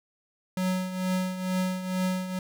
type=tone with tremolo; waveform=square; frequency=185 Hz; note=F#3; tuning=in tune; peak=-24 dBFS; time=0.57-2.39 s; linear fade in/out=2 ms; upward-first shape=triangle; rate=2.2 Hz; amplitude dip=70%; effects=none